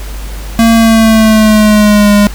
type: tone with pitch glide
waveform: square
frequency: 228 to 205.5 Hz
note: A#3 to G#3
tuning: -38 to -18 cents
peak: -4 dBFS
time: 0.59-2.27 s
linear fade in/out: 0 ms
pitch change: -180 cents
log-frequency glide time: 0.74-2.12 s
effects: added 50 Hz sine -19 dBFS peak until 2.34 s + pink hiss -29 dBFS RMS until 2.34 s